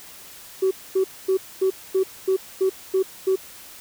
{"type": "tone bursts", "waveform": "sine", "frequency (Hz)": 380, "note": "F#4", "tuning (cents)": 46, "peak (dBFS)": -15, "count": 9, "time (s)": [0.62, 3.359], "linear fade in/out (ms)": 10, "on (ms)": 91, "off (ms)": 240, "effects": ["tanh soft clip ceiling -13 dBFS", "white hiss -43 dBFS RMS until 3.8 s"]}